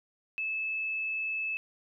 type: tone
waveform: sine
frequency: 2611 Hz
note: E7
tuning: 17 cents flat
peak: -30 dBFS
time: 0.38-1.57 s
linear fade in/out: 0 ms
effects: none